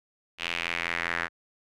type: tone with band-pass filter sweep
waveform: sawtooth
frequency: 85 Hz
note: F2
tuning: 46 cents flat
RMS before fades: -31 dBFS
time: 0.38-1.29 s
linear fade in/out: 50 ms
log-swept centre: 2800 to 1700 Hz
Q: 3
effects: none